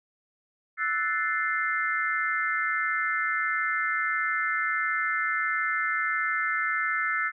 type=chord; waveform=sine; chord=F# half-diminished seventh; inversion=third; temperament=equal; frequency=1318.5 / 1480 / 1760 / 2093 Hz; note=E6 / F#6 / A6 / C7; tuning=0 / 0 / 0 / 0 cents; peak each=-30 / -32 / -29 / -30 dBFS; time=0.77-7.32 s; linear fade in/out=50 ms; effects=none